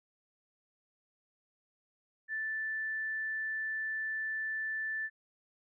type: tone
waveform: sine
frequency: 1760 Hz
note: A6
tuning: in tune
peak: -33 dBFS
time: 2.28-5.1 s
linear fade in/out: 50 ms
effects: none